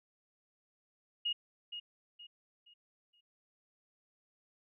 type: tone with echo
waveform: sine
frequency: 2869 Hz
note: F7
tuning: 46 cents sharp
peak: -31 dBFS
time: 1.25-1.33 s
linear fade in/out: 10 ms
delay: 470 ms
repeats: 4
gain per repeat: -9 dB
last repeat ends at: 3.21 s
effects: none